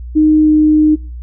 sine tone with pitch glide, 308.2 to 306.4 Hz, D#4 to D#4, -16 to -27 cents, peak -6 dBFS, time 0.15-0.96 s, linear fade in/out 20 ms, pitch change -11 cents, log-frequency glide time 0.43-0.49 s, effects noise-tail reverb RT60 0.4 s tail -25 dB re dry + added 60 Hz sine -24 dBFS peak until 1.22 s

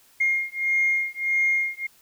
sine beating tone pair, 2131 / 2132.6 Hz, C7 / C7, +31 / +32 cents, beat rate 1.6 Hz, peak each -23 dBFS, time 0.2-1.87 s, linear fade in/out 10 ms, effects tanh soft clip ceiling -13 dBFS + white hiss -57 dBFS RMS until 2.01 s

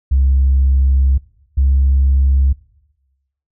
sine tone pair in turn, 67.1 / 67.76 Hz, C2 / C#2, +44 / -39 cents, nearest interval unison, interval 17 cents, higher second, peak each -8 dBFS, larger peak neither, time 0.11-1.18 / 1.57-2.53 s, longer first, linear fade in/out 10 ms, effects noise-tail reverb RT60 1.0 s tail -21 dB re dry + tanh soft clip ceiling -6 dBFS

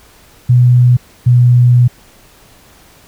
sine tone pair in turn, 123.47 / 122.76 Hz, B2 / B2, 0 / -10 cents, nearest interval unison, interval 10 cents, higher first, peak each -4 dBFS, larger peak neither, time 0.49-0.97 / 1.26-1.88 s, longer second, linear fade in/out 10 ms, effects pink hiss -44 dBFS RMS until 3.07 s

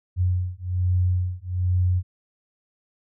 sine beating tone pair, 90 / 91.2 Hz, F#2 / F#2, -47 / -24 cents, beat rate 1.2 Hz, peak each -23 dBFS, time 0.16-2.03 s, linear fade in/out 50 ms, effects none

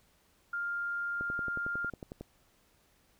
sine tone, 1401 Hz, F6, 5 cents sharp, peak -32 dBFS, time 0.53-1.9 s, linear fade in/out 5 ms
click train, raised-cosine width 2 ms, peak -28 dBFS, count 12, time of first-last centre 1.21-2.21 s, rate 11 Hz
effects pink hiss -68 dBFS RMS until 3.19 s

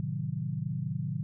sine chord, A diminished seventh, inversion none, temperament equal with one note detuned, 110 / 130.81 / 154.85 / 185 Hz, A2 / C3 / Eb3 / Gb3, 0 / 0 / -8 / 0 cents, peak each -38 / -35 / -34 / -38 dBFS, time 0-1.23 s, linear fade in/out 0 ms, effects none

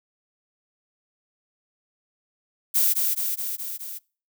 violet noise with echo, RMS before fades -20 dBFS, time 2.74-2.94 s, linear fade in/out 20 ms, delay 210 ms, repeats 5, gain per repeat -3 dB, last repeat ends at 3.99 s, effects noise-tail reverb RT60 0.4 s tail -26 dB re dry

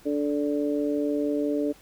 harmonic tone, 145.9 Hz, D3, 11 cents flat, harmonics 2 / 3 / 4, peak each -25 / -29 / -31 dBFS, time 0.05-1.73 s, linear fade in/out 20 ms, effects pink hiss -54 dBFS RMS until 1.81 s

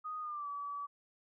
sine tone with pitch glide, 1243 to 1146.4 Hz, D#6 to D6, -2 to -42 cents, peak -38 dBFS, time 0.04-0.87 s, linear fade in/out 20 ms, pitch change -140 cents, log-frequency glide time 0.2-0.48 s, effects none

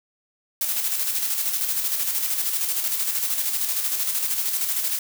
blue noise with tremolo, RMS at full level -23 dBFS, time 0.61-4.99 s, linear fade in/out 2 ms, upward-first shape square, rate 13 Hz, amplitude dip 40%, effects none

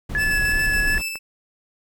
brown noise, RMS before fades -26 dBFS, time 0.09-1.02 s, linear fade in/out 10 ms
sine tone with vibrato, 1706 Hz, G#6, 46 cents sharp, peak -19 dBFS, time 0.15-0.98 s, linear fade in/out 0 ms, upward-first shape triangle, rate 2.7 Hz, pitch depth 24 cents each way
sawtooth tone with tremolo, 2637 Hz, E7, in tune, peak -21 dBFS, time 0.17-1.19 s, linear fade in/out 50 ms, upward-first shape square, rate 7.1 Hz, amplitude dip 35%
clicks, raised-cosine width 0.5 ms, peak -21 dBFS, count 2, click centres 0.947 / 1.156 s
effects none

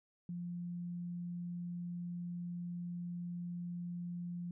sine tone, 174.61 Hz, F3, in tune, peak -39 dBFS, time 0.29-4.51 s, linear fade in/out 2 ms, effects none

